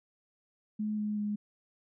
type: tone with pitch steps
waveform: sine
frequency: 212.7 / 210.4 / 208.1 Hz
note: G#3 / G#3 / G#3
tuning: +42 / +23 / +4 cents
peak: -30 dBFS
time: 0.79-1.36 s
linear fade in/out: 10 ms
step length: 190 ms
effects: none